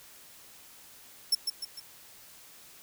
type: tone with echo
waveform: sawtooth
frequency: 5400 Hz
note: E8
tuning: 41 cents sharp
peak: -19 dBFS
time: 1.32-1.35 s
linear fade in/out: 5 ms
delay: 150 ms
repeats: 3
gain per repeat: -6 dB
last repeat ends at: 1.8 s
effects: white hiss -53 dBFS RMS until 2.82 s